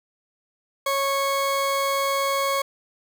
40% pulse tone pair together, 551 / 1102 Hz, C#5 / C#6, -11 / -11 cents, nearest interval octave, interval 1200 cents, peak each -24 dBFS, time 0.86-2.62 s, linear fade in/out 5 ms, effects none

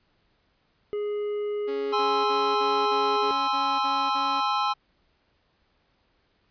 harmonic tone, 415.3 Hz, G#4, in tune, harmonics 1 / 3 / 5 / 7, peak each -26 / -46 / -50 / -53 dBFS, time 0.93-3.31 s, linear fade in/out 0 ms
sawtooth tone bursts, 277.2 Hz, C#4, in tune, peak -32 dBFS, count 9, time 1.67-4.412 s, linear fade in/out 20 ms, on 270 ms, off 39 ms
square chord, Ab augmented, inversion none, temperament equal, 830.6 / 1046.5 / 1318.5 Hz, Ab5 / C6 / E6, 0 / 0 / 0 cents, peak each -28 dBFS, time 1.92-4.74 s, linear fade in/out 20 ms
effects pink hiss -68 dBFS RMS until 6.5 s + resampled to 11025 Hz

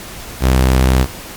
sawtooth tone, 64.5 Hz, C2, 24 cents flat, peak -5 dBFS, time 0.4-1.07 s, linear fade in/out 50 ms, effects pink hiss -31 dBFS RMS until 1.36 s + MP3 96 kbps

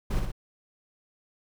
brown noise with echo, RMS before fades -25 dBFS, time 0.1-0.2 s, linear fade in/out 10 ms, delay 59 ms, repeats 2, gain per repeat -4 dB, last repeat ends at 0.318 s, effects none

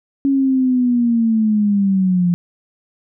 sine linear sweep, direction down, 277.2 to 172.4 Hz, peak -12 dBFS, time 0.25-2.34 s, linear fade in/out 0 ms, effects none

